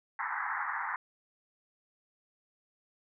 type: band-pass noise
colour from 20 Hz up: pink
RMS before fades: -35 dBFS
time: 0.19-0.96 s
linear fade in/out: 2 ms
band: 810 to 2000 Hz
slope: 96 dB/octave
effects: none